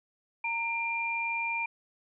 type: tone pair together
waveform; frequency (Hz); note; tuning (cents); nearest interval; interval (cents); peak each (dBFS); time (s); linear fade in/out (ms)
sine; 923 / 2387; A#5 / D7; -17 / +28; octave + major third; 1645; -34 / -30; 0.44-1.66; 5
effects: none